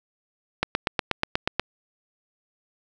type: click train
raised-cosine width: 0.3 ms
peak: -5 dBFS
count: 9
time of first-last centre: 0.63-1.596 s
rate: 8.28 Hz
effects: none